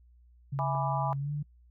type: tone with pitch glide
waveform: sine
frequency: 138.59 to 146.83 Hz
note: C#3 to D3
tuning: 0 to 0 cents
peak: -30 dBFS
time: 0.52-1.43 s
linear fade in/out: 10 ms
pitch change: +100 cents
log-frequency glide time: 1.19-1.31 s
type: chord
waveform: sine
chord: E dominant seventh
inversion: none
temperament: equal with one note detuned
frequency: 657 / 830.6 / 987.8 / 1174.7 Hz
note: E5 / G#5 / B5 / D6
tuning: -6 / 0 / 0 / 0 cents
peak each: -36 / -33 / -34 / -37 dBFS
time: 0.59-1.13 s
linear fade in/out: 0 ms
type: click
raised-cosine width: 1 ms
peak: -31 dBFS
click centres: 0.751 s
effects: noise-tail reverb RT60 0.1 s tail -25 dB re dry + added 60 Hz sine -56 dBFS peak until 1.7 s